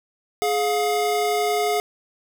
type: tone pair together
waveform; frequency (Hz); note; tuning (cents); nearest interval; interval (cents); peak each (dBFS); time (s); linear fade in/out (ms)
square; 420 / 710.4; G#4 / F5; +19 / +29; major sixth; 910; -23; 0.42-1.8; 0
effects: none